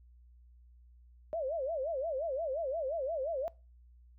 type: tone with vibrato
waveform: sine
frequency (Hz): 591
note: D5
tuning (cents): +11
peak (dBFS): -32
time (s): 1.33-3.48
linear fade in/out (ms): 0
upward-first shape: sine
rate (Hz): 5.7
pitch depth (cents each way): 240
effects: noise-tail reverb RT60 0.3 s tail -23 dB re dry + added 60 Hz sine -56 dBFS peak until 4.18 s

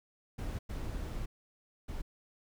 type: noise bursts at uneven times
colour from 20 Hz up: brown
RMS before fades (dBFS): -38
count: 3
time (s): 0.38-0.59 / 0.69-1.26 / 1.88-2.02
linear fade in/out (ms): 10
effects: none

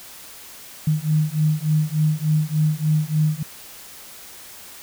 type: beating tone pair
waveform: sine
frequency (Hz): 152.3 / 155.7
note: D#3 / D#3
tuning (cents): -37 / +2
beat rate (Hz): 3.4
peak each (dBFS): -20 / -20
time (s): 0.87-3.43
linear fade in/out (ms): 5
effects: white hiss -41 dBFS RMS until 4.82 s

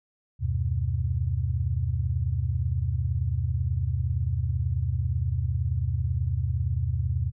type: tone cluster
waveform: sine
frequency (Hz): 76.5 / 94.5 / 124.9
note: D#2 / F#2 / B2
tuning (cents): -29 / +37 / +20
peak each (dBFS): -28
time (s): 0.39-7.32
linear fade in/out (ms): 50
effects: none

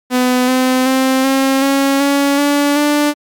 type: tone with pitch steps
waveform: sawtooth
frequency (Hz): 251.1 / 256.8 / 262.7 / 268.7 / 274.8 / 281 / 287.4 / 294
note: B3 / C4 / C4 / C4 / C#4 / C#4 / D4 / D4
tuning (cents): +29 / -32 / +7 / +46 / -15 / +24 / -37 / +2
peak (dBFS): -7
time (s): 0.1-3.14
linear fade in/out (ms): 50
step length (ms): 380
effects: Opus 48 kbps

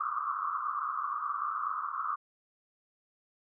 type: band-pass noise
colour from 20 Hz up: white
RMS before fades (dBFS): -34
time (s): 0-2.16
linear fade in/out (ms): 10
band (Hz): 1100 to 1300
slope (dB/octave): 96
effects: none

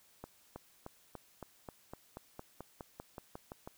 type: accelerating click train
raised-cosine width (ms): 1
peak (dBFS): -30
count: 16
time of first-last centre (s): 0.24-3.675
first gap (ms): 320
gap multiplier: 0.95
effects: white hiss -66 dBFS RMS until 3.77 s

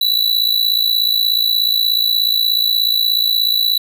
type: tone with amplitude modulation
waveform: square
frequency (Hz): 3951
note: B7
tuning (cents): 0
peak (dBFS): -10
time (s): 0.01-3.78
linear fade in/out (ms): 5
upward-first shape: sine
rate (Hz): 56.7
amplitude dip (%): 75
effects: none

